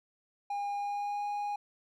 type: tone with pitch glide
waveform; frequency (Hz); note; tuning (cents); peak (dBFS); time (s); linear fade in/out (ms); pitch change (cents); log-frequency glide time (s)
triangle; 811 to 822.3; G#5 to G#5; -41 to -17; -30; 0.5-1.56; 5; +24; 0.74-1.26
effects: none